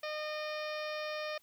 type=harmonic tone; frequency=610 Hz; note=D#5; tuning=34 cents flat; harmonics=1 / 2 / 3 / 4 / 5 / 6 / 7 / 8 / 9; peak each=-38 / -44 / -45 / -45 / -52 / -51 / -53 / -52 / -52 dBFS; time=0.03-1.38 s; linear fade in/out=5 ms; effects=white hiss -68 dBFS RMS until 1.42 s